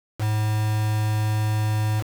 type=tone with quantisation; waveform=triangle; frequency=107.3 Hz; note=A2; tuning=43 cents flat; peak=-18 dBFS; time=0.18-2.04 s; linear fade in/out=50 ms; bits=5; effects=none